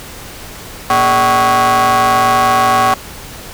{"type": "ring-modulated tone", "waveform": "40% pulse", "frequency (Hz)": 174.61, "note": "F3", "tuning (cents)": 0, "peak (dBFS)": -5, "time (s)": [0.9, 2.94], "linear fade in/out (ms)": 2, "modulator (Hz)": 936, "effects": ["pink hiss -31 dBFS RMS until 3.53 s"]}